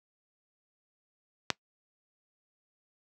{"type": "click", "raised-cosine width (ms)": 0.2, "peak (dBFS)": -7, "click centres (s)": 1.503, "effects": ["noise-tail reverb RT60 0.1 s tail -22 dB re dry", "high-pass 100 Hz 12 dB/octave"]}